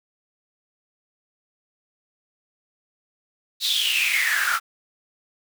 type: noise with high-pass filter sweep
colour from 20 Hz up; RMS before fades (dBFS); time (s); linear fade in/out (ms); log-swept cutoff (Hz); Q
pink; -22; 3.6-4.6; 50; 4000 to 1300; 9.4
effects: none